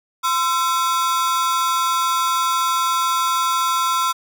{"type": "ring-modulated tone", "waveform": "45% pulse", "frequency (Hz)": 1187, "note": "D6", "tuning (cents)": 18, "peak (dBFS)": -14, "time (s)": [0.23, 4.13], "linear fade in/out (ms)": 20, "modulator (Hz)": 157, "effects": []}